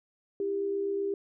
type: tone pair together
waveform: sine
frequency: 329.6 / 397.6 Hz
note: E4 / G4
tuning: 0 / +25 cents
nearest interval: minor third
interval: 325 cents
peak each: -38 / -28 dBFS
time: 0.4-1.14 s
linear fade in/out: 2 ms
effects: none